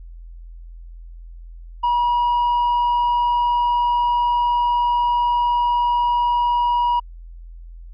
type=tone with tanh clipping; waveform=triangle; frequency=963 Hz; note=B5; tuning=44 cents flat; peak=-16 dBFS; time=1.83-7 s; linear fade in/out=10 ms; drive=7 dB; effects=added 42 Hz sine -35 dBFS peak until 7.93 s